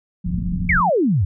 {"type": "tone", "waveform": "sine", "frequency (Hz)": 176.8, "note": "F3", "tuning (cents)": 22, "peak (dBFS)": -23, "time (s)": [0.24, 0.9], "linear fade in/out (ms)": 10}
{"type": "low-pass noise", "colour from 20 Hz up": "pink", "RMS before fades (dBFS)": -24, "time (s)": [0.25, 0.82], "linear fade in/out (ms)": 20, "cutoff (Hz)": 230, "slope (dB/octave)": 48}
{"type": "exponential sweep", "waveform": "sine", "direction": "down", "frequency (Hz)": [2316, 82], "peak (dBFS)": -14, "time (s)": [0.69, 1.25], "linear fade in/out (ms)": 5}
{"effects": []}